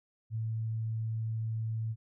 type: tone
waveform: sine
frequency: 111.6 Hz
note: A2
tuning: 25 cents sharp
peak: -31 dBFS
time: 0.3-1.96 s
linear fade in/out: 50 ms
effects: none